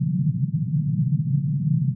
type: band-pass noise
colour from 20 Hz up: white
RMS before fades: -22 dBFS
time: 0-1.95 s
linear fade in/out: 20 ms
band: 130 to 170 Hz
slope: 48 dB/octave
effects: none